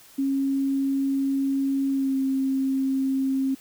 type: tone with pitch glide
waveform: sine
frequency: 272.8 to 267.6 Hz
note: C#4 to C4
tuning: -28 to +39 cents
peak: -21 dBFS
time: 0.18-3.55 s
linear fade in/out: 10 ms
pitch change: -33 cents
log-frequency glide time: 1.9-2.16 s
effects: white hiss -51 dBFS RMS until 3.6 s